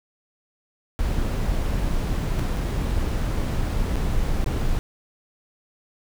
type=noise with dropouts; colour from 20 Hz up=brown; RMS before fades=-23 dBFS; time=0.99-4.79 s; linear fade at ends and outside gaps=0 ms; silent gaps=2.39-2.394 / 2.564-2.57 / 3.957-3.965 / 4.443-4.461 s; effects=none